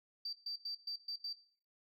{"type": "tone bursts at uneven times", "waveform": "sine", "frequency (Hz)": 4658, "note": "D8", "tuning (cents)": -15, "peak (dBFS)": -37, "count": 6, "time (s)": [[0.25, 0.33], [0.46, 0.56], [0.65, 0.75], [0.87, 0.96], [1.08, 1.16], [1.24, 1.33]], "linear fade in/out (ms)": 5, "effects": ["noise-tail reverb RT60 0.5 s tail -18 dB re dry", "tanh soft clip ceiling -33 dBFS"]}